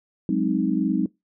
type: chord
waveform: sine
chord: Ab dominant seventh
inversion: third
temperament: equal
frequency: 185 / 207.7 / 261.6 / 311.1 Hz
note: Gb3 / Ab3 / C4 / Eb4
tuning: 0 / 0 / 0 / 0 cents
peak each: -25 dBFS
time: 0.29-1.06 s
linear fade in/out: 2 ms
effects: noise-tail reverb RT60 0.2 s tail -23 dB re dry